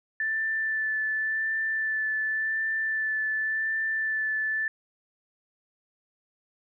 sine tone with vibrato, 1760 Hz, A6, in tune, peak -25 dBFS, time 0.2-4.68 s, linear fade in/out 2 ms, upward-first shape sine, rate 0.9 Hz, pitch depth 14 cents each way, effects none

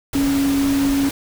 sine tone in noise, 277.2 Hz, C#4, in tune, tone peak -15 dBFS, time 0.15-1.09 s, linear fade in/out 2 ms, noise pink, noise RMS -27 dBFS, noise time 0.13-1.11 s, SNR +9 dB, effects none

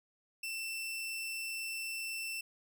sawtooth tone, 2678 Hz, E7, 27 cents sharp, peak -34 dBFS, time 0.43-2.41 s, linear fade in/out 5 ms, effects none

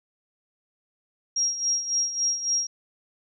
sine tone with tremolo, 5620 Hz, F8, 10 cents sharp, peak -20 dBFS, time 1.36-2.67 s, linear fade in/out 5 ms, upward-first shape sine, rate 3.6 Hz, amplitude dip 70%, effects none

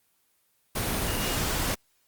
sine tone in noise, 2852 Hz, F7, 36 cents sharp, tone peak -38 dBFS, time 1.07-1.36 s, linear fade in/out 10 ms, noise pink, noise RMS -28 dBFS, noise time 0.75-1.75 s, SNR -13 dB, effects white hiss -69 dBFS RMS until 2.07 s + Opus 24 kbps

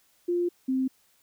sine tone pair in turn, 350 / 261.5 Hz, F4 / C4, +4 / -1 cents, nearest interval perfect fourth, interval 505 cents, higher first, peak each -23 dBFS, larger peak neither, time 0.28-0.49 / 0.68-0.88 s, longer first, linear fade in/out 10 ms, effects white hiss -65 dBFS RMS until 1.22 s

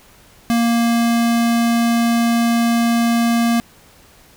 square tone, 233.4 Hz, A#3, 2 cents sharp, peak -14 dBFS, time 0.5-3.6 s, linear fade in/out 0 ms, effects pink hiss -48 dBFS RMS until 4.36 s

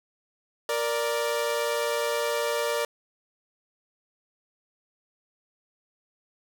sawtooth tone pair together, 468 / 587.3 Hz, A#4 / D5, +7 / 0 cents, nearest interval major third, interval 393 cents, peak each -24 dBFS, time 0.69-2.85 s, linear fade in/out 2 ms, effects none

